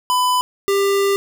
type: tone pair in turn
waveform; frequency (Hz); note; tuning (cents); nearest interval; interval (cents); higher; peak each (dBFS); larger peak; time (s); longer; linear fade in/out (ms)
square; 1000 / 396.9; B5 / G4; +21 / +22; octave + major third; 1599; first; -15; neither; 0.1-0.41 / 0.68-1.16; second; 0
effects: none